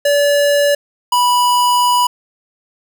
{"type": "tone pair in turn", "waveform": "square", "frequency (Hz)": [575, 981.4], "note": ["D5", "B5"], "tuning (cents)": [-37, -11], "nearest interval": "major sixth", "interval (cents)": 926, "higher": "second", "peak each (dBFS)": -11, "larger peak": "neither", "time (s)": [[0.05, 0.75], [1.12, 2.07]], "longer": "second", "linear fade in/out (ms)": 5, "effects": []}